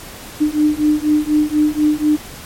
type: beating tone pair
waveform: sine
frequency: 299.6 / 303.7 Hz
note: D4 / D#4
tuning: +35 / -42 cents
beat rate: 4.1 Hz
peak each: -15 dBFS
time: 0.4-2.17 s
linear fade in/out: 20 ms
effects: pink hiss -34 dBFS RMS until 2.45 s + MP3 64 kbps